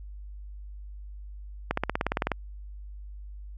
accelerating click train, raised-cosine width 0.5 ms, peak -10 dBFS, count 12, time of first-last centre 1.71-2.317 s, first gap 64 ms, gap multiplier 0.97, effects added 50 Hz sine -39 dBFS peak until 3.57 s

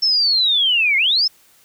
sine linear two-way sweep, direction down then up, 5370 to 2093 to 5370 Hz, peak -13 dBFS, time 0.02-1.28 s, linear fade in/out 10 ms, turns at 0.97 s, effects white hiss -53 dBFS RMS until 1.64 s

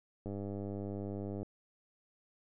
click train, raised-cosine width 2 ms, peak -28 dBFS, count 118, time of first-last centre 0.26-1.43 s, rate 100 Hz, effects none

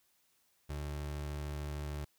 30% pulse tone, 73.42 Hz, D2, in tune, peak -35 dBFS, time 0.69-2.05 s, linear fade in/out 10 ms, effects white hiss -73 dBFS RMS until 2.18 s

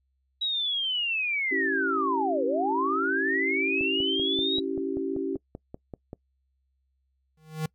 sine linear two-way sweep, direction down then up, 3879 to 460 to 3879 Hz, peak -25 dBFS, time 0.41-4.6 s, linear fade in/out 10 ms, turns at 2.45 s
sine chord, C# diminished, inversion none, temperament equal with one note detuned, 277.2 / 329.6 / 386.4 Hz, C#4 / E4 / G4, 0 / 0 / -25 cents, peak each -31 / -33 / -30 dBFS, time 1.51-5.37 s, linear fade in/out 10 ms
click train, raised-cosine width 2 ms, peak -24 dBFS, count 13, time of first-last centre 3.81-6.131 s, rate 5.17 Hz
square tone with exponential growth, 156.7 Hz, D#3, 13 cents sharp, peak -25 dBFS, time 7.37-7.66 s, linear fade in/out 5 ms, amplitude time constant 63 ms
effects noise-tail reverb RT60 0.1 s tail -24 dB re dry + added 66 Hz sine -70 dBFS peak until 7.74 s

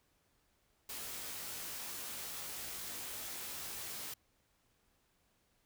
white noise with comb filter, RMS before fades -44 dBFS, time 0.89-4.14 s, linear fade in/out 5 ms, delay 18 ms, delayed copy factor +0.8, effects pink hiss -75 dBFS RMS until 5.65 s

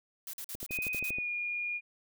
blue noise bursts, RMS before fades -41 dBFS, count 8, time 0.27-1.104 s, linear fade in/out 2 ms, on 64 ms, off 46 ms
click train, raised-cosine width 2 ms, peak -29 dBFS, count 9, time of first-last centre 0.55-1.185 s, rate 12.6 Hz
sine tone with pitch glide, 2500 to 2429 Hz, D#7 to D#7, +8 to -42 cents, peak -32 dBFS, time 0.69-1.81 s, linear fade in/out 50 ms, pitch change -50 cents, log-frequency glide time 1.08-1.29 s
effects none

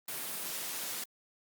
white high-pass noise, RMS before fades -38 dBFS, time 0.08-1.04 s, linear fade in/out 5 ms, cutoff 140 Hz, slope 24 dB/octave, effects Opus 32 kbps

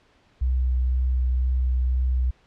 sine tone with vibrato, 63.2 Hz, B1, 41 cents sharp, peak -19 dBFS, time 0.41-2.31 s, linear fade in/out 10 ms, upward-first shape sine, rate 2 Hz, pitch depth 12 cents each way, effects pink hiss -60 dBFS RMS until 2.46 s + low-pass 4000 Hz 12 dB/octave

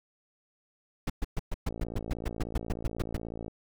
brown noise bursts, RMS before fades -28 dBFS, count 15, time 1.07-3.17 s, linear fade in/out 5 ms, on 28 ms, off 120 ms
click train, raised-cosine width 2 ms, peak -25 dBFS, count 102, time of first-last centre 1.69-3.481 s, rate 56.4 Hz
effects none

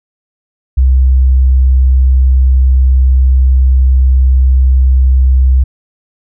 sine tone, 64.8 Hz, C2, 16 cents flat, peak -4 dBFS, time 0.77-5.64 s, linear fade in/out 10 ms, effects none

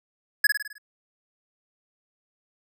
square tone with echo, 1687 Hz, G#6, 27 cents sharp, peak -15 dBFS, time 0.44-0.47 s, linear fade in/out 5 ms, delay 52 ms, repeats 6, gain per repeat -5 dB, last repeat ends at 0.782 s, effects none

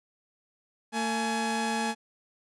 sawtooth tone pair together, 226.2 / 842.5 Hz, A3 / G#5, +48 / +25 cents, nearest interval octave + major seventh, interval 2277 cents, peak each -26 dBFS, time 0.92-1.95 s, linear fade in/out 50 ms, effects resampled to 24000 Hz

